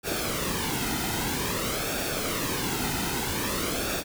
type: noise with flanger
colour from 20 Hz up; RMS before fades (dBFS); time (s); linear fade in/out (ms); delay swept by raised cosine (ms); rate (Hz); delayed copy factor
pink; -29; 0.03-4.04; 50; 0.98 to 1.79; 0.51; -0.6
effects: none